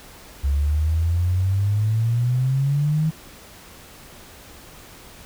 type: exponential sweep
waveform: sine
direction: up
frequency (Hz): 68.2 to 160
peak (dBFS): -17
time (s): 0.43-3.11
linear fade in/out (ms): 20
effects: pink hiss -44 dBFS RMS until 5.25 s